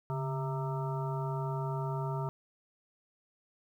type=harmonic tone with a mistuned harmonic; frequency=132.1 Hz; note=C3; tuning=17 cents sharp; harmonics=1 / 3 / 5 / 7 / 9 / 10; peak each=-33 / -41 / -43 / -40 / -47 / -47 dBFS; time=0.1-2.29 s; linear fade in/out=0 ms; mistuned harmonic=1; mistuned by=+98 cents; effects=11-bit